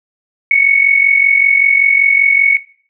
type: tone with amplitude modulation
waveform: sine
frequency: 2217 Hz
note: C#7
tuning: in tune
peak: -4 dBFS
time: 0.51-2.57 s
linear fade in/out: 2 ms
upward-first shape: sine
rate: 45.2 Hz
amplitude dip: 70%
effects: noise-tail reverb RT60 0.5 s tail -19 dB re dry